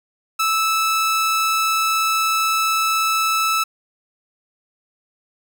sawtooth tone, 1311 Hz, E6, 10 cents flat, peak -13 dBFS, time 0.39-3.64 s, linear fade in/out 10 ms, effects none

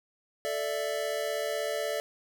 square chord, A suspended fourth, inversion none, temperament equal with one note detuned, 440 / 587.3 / 663.5 Hz, A4 / D5 / E5, 0 / 0 / +11 cents, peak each -36 / -33 / -36 dBFS, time 0.45-2 s, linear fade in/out 0 ms, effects none

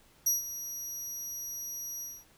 30% pulse tone with ADSR envelope, 5780 Hz, F#8, 41 cents flat, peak -19 dBFS, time 0.26-2.25 s, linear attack 8 ms, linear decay 150 ms, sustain -14 dB, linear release 230 ms, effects pink hiss -62 dBFS RMS until 2.37 s

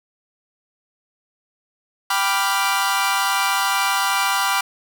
sawtooth chord, G dominant seventh, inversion none, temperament equal, 784 / 987.8 / 1174.7 / 1396.9 Hz, G5 / B5 / D6 / F6, 0 / 0 / 0 / 0 cents, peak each -20 / -19 / -20 / -20 dBFS, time 2.1-4.61 s, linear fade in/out 5 ms, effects none

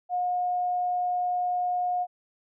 sine tone, 719 Hz, F#5, 50 cents flat, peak -24 dBFS, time 0.09-2.07 s, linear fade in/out 50 ms, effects none

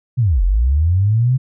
sine linear two-way sweep, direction down then up, 132.9 to 41.2 to 132.9 Hz, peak -11 dBFS, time 0.17-1.38 s, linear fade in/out 20 ms, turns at 0.43 s, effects none

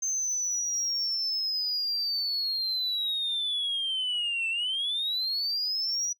sine linear two-way sweep, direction down then up, 6300 to 2654 to 5870 Hz, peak -25 dBFS, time 0.02-6.13 s, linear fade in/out 10 ms, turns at 4.49 s, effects noise-tail reverb RT60 0.1 s tail -22 dB re dry + tanh soft clip ceiling -24 dBFS

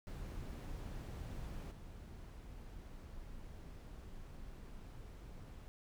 brown noise with level steps, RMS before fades -45 / -51 dBFS, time 0.07-5.68 s, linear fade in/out 0 ms, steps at 1.71 s, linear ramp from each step 5 ms, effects none

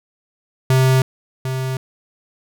square tone with echo, 130.81 Hz, C3, in tune, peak -12 dBFS, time 0.7-1.02 s, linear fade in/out 2 ms, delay 750 ms, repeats 1, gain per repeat -9 dB, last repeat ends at 1.77 s, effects none

